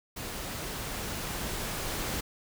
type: noise with level ramp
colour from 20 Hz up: pink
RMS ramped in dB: -38 to -33 dBFS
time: 0.16-2.21 s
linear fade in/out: 10 ms
effects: none